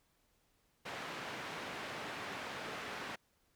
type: band-pass noise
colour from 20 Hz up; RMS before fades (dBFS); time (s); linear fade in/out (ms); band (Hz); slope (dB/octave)
white; -44; 0.85-3.16; 10; 120 to 2100; 12
effects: pink hiss -75 dBFS RMS until 3.55 s